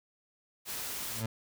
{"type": "noise", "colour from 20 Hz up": "white", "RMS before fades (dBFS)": -38, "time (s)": [0.65, 1.24], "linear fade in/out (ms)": 50}
{"type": "tone with exponential growth", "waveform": "30% pulse", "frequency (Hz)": 111.8, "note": "A2", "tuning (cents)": 28, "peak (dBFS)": -26, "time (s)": [1.04, 1.26], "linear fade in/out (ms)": 5, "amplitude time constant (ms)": 47}
{"effects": []}